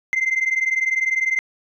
sine tone pair together, 2067 / 2087 Hz, C7 / C7, -22 / -5 cents, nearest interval unison, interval 17 cents, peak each -19 dBFS, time 0.13-1.39 s, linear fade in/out 0 ms, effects tanh soft clip ceiling -14 dBFS

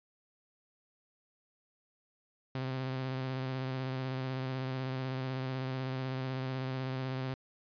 sawtooth tone with vibrato, 130.81 Hz, C3, in tune, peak -30 dBFS, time 2.55-7.34 s, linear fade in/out 2 ms, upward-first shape square, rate 16 Hz, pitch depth 21 cents each way, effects resampled to 11025 Hz

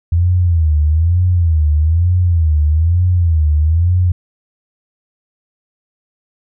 sine tone with vibrato, 82.41 Hz, E2, in tune, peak -9 dBFS, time 0.12-4.12 s, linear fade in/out 5 ms, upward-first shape sine, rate 1.1 Hz, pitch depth 160 cents each way, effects none

